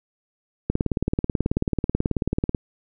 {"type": "click train", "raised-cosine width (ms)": 3, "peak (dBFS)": -8, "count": 35, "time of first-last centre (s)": [0.7, 2.548], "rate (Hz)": 18.4, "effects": []}